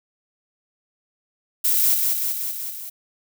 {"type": "noise with echo", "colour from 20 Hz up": "violet", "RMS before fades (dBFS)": -19, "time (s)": [1.64, 1.95], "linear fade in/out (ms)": 10, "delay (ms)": 190, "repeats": 5, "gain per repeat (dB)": -3, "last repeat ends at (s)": 2.9, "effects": []}